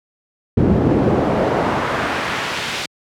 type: noise with band-pass filter sweep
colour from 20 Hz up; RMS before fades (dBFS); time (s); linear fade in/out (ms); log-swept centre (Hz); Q
brown; -17; 0.57-2.86; 5; 230 to 4000; 0.85
effects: high-pass 80 Hz 12 dB/octave